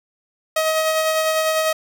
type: tone with tremolo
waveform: sawtooth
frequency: 633 Hz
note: D#5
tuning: 30 cents sharp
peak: -12 dBFS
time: 0.56-1.73 s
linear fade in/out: 5 ms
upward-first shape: sine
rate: 10 Hz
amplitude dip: 30%
effects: none